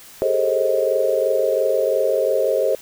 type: tone cluster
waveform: sine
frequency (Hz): 398.5 / 421.3 / 444.3 / 531 / 628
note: G4 / G#4 / A4 / C5 / D#5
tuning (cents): +28 / +25 / +17 / +25 / +16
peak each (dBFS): -24 / -27 / -24 / -19 / -22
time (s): 0.22-2.75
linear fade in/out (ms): 0
effects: white hiss -43 dBFS RMS until 2.81 s